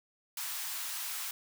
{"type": "high-pass noise", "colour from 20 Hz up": "white", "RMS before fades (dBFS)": -38, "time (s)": [0.37, 1.31], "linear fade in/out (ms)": 2, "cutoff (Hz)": 850, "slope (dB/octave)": 24, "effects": []}